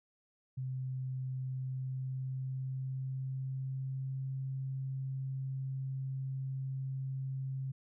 sine tone with pitch glide, 130 to 133.35 Hz, C3 to C3, -11 to +33 cents, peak -35 dBFS, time 0.57-7.72 s, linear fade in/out 10 ms, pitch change +44 cents, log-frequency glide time 1.31-4.32 s, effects none

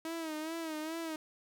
sawtooth tone with vibrato, 319.2 Hz, D#4, 44 cents sharp, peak -33 dBFS, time 0.05-1.16 s, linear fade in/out 2 ms, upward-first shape sine, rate 2.4 Hz, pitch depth 72 cents each way, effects none

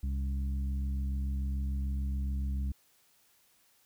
harmonic tone with a mistuned harmonic, 66.9 Hz, C2, 39 cents sharp, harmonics 1 / 2 / 3 / 4, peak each -30 / -46 / -42 / -52 dBFS, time 0.03-2.72 s, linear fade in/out 5 ms, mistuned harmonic 4, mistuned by +99 cents, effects white hiss -67 dBFS RMS until 3.85 s

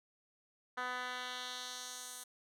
10% pulse tone with band-pass filter sweep, 250 Hz, B3, 21 cents sharp, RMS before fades -43 dBFS, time 0.77-2.24 s, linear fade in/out 10 ms, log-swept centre 1500 to 9700 Hz, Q 1.3, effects none

